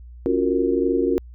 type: chord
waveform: sine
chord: Gb major seventh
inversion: second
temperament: just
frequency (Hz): 277.5 / 346.9 / 370 / 462.5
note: Db4 / F4 / Gb4 / Bb4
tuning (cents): +2 / -12 / 0 / -14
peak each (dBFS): -23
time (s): 0.26-1.18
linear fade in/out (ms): 0
effects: added 60 Hz sine -38 dBFS peak until 1.34 s